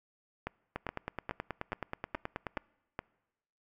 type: two click trains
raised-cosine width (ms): 0.5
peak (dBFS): -20 / -20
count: 7 / 18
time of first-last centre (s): 0.47-2.991 / 0.76-2.574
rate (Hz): 2.38 / 9.37
effects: noise-tail reverb RT60 1.0 s tail -25 dB re dry